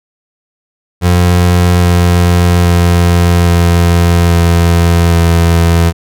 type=tone with pitch steps; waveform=30% pulse; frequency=88.5 / 87.64 / 86.78 / 85.93 / 85.09 / 84.26 Hz; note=F2 / F2 / F2 / F2 / F2 / E2; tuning=+23 / +7 / -10 / -28 / -45 / +38 cents; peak=-3 dBFS; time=1.01-5.93 s; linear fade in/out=50 ms; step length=820 ms; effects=none